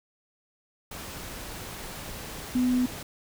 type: tone in noise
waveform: sine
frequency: 250.5 Hz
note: B3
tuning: 25 cents sharp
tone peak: -21 dBFS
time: 2.55-2.86 s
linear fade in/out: 5 ms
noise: pink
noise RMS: -39 dBFS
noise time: 0.91-3.03 s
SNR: +15 dB
effects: none